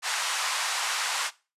pink band-pass noise, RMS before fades -29 dBFS, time 0.02-1.31 s, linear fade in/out 50 ms, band 860 to 9100 Hz, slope 24 dB/octave, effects noise-tail reverb RT60 0.3 s tail -19 dB re dry + resampled to 32000 Hz

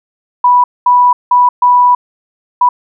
sine tone bursts at uneven times, 984 Hz, B5, 7 cents flat, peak -4 dBFS, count 5, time 0.44-0.64 / 0.86-1.13 / 1.31-1.49 / 1.62-1.95 / 2.61-2.69 s, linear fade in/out 5 ms, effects none

